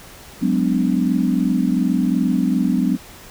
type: chord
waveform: sine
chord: G# half-diminished seventh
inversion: third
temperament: equal with one note detuned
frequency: 185 / 207.7 / 252.7 / 293.7 Hz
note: F#3 / G#3 / B3 / D4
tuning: 0 / 0 / +40 / 0 cents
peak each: -20 / -22 / -19 / -23 dBFS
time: 0.41-2.97 s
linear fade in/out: 20 ms
effects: pink hiss -41 dBFS RMS until 3.3 s